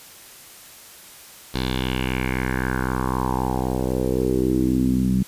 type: tone with low-pass filter sweep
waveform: 10% pulse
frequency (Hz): 63.9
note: C2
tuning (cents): -40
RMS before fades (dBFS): -22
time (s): 1.54-5.23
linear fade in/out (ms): 5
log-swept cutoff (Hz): 4200 to 190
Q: 3.9
effects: white hiss -44 dBFS RMS until 5.27 s + resampled to 32000 Hz